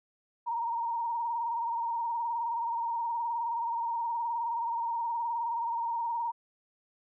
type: tone with vibrato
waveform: sine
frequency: 933 Hz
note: A#5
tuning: 1 cent sharp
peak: -29 dBFS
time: 0.46-6.32 s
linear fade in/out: 20 ms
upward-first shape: sine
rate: 19 Hz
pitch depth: 46 cents each way
effects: none